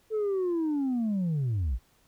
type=linear sweep; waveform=sine; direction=down; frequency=443.7 to 49.58 Hz; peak=-23 dBFS; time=0.1-1.79 s; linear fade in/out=50 ms; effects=tanh soft clip ceiling -24 dBFS + pink hiss -65 dBFS RMS until 2.07 s